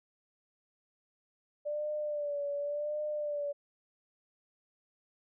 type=tone with vibrato; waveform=sine; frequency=587 Hz; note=D5; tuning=1 cent flat; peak=-32 dBFS; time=1.65-3.53 s; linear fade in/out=20 ms; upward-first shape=sine; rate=0.9 Hz; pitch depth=46 cents each way; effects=none